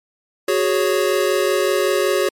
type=chord; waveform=square; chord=F# suspended second; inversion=none; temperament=equal; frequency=370 / 415.3 / 554.4 Hz; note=F#4 / G#4 / C#5; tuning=0 / 0 / 0 cents; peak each=-20 / -21 / -21 dBFS; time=0.48-2.29 s; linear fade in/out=5 ms; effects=MP3 64 kbps